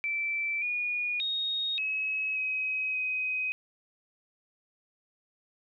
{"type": "tone with pitch steps", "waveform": "sine", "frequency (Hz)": [2330, 2448, 3733, 2564, 2535, 2517], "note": ["D7", "D#7", "A#7", "E7", "D#7", "D#7"], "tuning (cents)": [-14, -29, 2, -49, 32, 19], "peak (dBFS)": -28, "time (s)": [0.04, 3.52], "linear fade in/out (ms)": 0, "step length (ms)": 580, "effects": []}